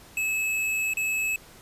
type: tone with dropouts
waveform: square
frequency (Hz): 2591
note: E7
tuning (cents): -30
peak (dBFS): -25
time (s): 0.17-1.36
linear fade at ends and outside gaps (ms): 2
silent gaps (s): 0.936-0.97
effects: pink hiss -50 dBFS RMS until 1.61 s + resampled to 32000 Hz